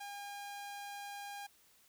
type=tone; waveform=sawtooth; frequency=809 Hz; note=G#5; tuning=46 cents flat; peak=-40 dBFS; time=0-1.47 s; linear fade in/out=10 ms; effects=white hiss -67 dBFS RMS until 1.88 s